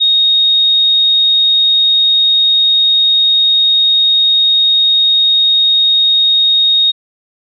sine tone, 3730 Hz, A#7, in tune, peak -7 dBFS, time 0-6.92 s, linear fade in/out 20 ms, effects none

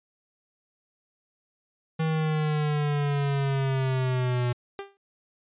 square linear sweep, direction down, 160.3 to 121.7 Hz, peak -24 dBFS, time 1.99-4.53 s, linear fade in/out 10 ms
sawtooth tone with exponential decay, 396.9 Hz, G4, 22 cents sharp, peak -27 dBFS, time 4.79-4.97 s, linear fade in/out 0 ms, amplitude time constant 39 ms
effects resampled to 8000 Hz

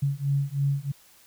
sine beating tone pair, 138.59 / 141.69 Hz, C#3 / C#3, 0 / +38 cents, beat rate 3.1 Hz, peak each -26 / -26 dBFS, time 0.02-0.92 s, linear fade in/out 10 ms, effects white hiss -56 dBFS RMS until 1.26 s

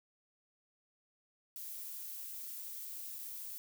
violet noise with dropouts, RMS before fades -45 dBFS, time 1.56-3.58 s, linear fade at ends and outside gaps 0 ms, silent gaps 3.185-3.189 s, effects none

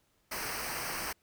pink noise with comb filter, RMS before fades -37 dBFS, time 0.31-1.13 s, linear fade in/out 10 ms, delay 0.28 ms, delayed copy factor -0.75, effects pink hiss -72 dBFS RMS until 1.22 s

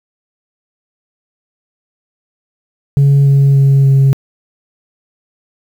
sine tone with pitch steps, 140 / 138.71 / 137.44 / 136.17 Hz, C#3 / C#3 / C#3 / C#3, +18 / +1 / -14 / -31 cents, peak -3 dBFS, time 2.97-4.13 s, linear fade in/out 0 ms, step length 290 ms, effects tanh soft clip ceiling -4 dBFS + 7-bit

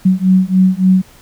sine beating tone pair, 185 / 188.5 Hz, F#3 / F#3, 0 / +32 cents, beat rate 3.5 Hz, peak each -11 dBFS, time 0.05-1.02 s, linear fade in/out 10 ms, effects pink hiss -44 dBFS RMS until 1.21 s

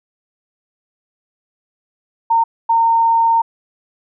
sine tone bursts at uneven times, 916 Hz, A#5, 31 cents flat, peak -10 dBFS, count 2, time 2.3-2.44 / 2.69-3.42 s, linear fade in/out 10 ms, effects none

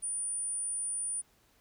sine tone, 9397 Hz, D9, in tune, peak -32 dBFS, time 0.02-1.22 s, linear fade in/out 20 ms, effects pink hiss -67 dBFS RMS until 1.6 s

